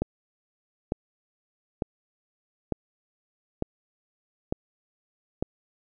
click train, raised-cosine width 2 ms, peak -12 dBFS, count 7, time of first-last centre 0.02-5.425 s, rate 1.11 Hz, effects none

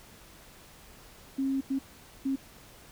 sine tone bursts at uneven times, 270 Hz, C#4, 45 cents flat, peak -26 dBFS, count 3, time 1.38-1.61 / 1.7-1.79 / 2.25-2.36 s, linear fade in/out 10 ms, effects pink hiss -53 dBFS RMS until 2.91 s

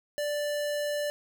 square tone, 587.3 Hz, D5, in tune, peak -29 dBFS, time 0.18-1.1 s, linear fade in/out 0 ms, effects none

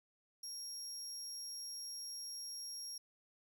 30% pulse tone, 5588 Hz, F8, in tune, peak -40 dBFS, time 0.43-2.98 s, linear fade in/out 5 ms, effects none

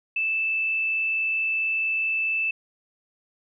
sine tone with frequency modulation, 2637 Hz, E7, in tune, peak -22 dBFS, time 0.16-2.51 s, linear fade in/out 5 ms, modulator 64.5 Hz, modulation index 0.32, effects none

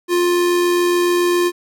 square tone with amplitude modulation, 351.6 Hz, F4, 12 cents sharp, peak -13 dBFS, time 0.08-1.52 s, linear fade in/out 50 ms, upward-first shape sine, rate 87.2 Hz, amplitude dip 25%, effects 9-bit

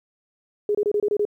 sine tone bursts, 414.7 Hz, G#4, 3 cents flat, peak -18 dBFS, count 7, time 0.69-1.252 s, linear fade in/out 2 ms, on 58 ms, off 26 ms, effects 10-bit

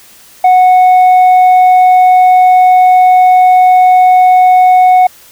sine tone with tanh clipping, 736 Hz, F#5, 9 cents flat, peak -3 dBFS, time 0.44-5.07 s, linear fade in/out 5 ms, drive 3 dB, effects white hiss -39 dBFS RMS until 5.31 s

